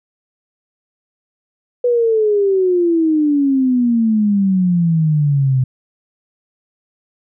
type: exponential sweep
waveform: sine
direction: down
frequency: 493.9 to 127.3 Hz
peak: -11 dBFS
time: 1.84-5.64 s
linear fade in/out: 5 ms
effects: none